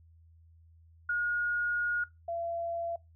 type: tone pair in turn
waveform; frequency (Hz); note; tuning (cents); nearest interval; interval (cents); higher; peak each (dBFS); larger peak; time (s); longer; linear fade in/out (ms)
sine; 1437 / 678.2; F6 / E5; +49 / +49; octave + minor second; 1300; first; -27 / -32; first; 1.09-2.04 / 2.28-2.96; first; 5
effects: noise-tail reverb RT60 0.2 s tail -21 dB re dry + added 82 Hz sine -56 dBFS peak until 3.15 s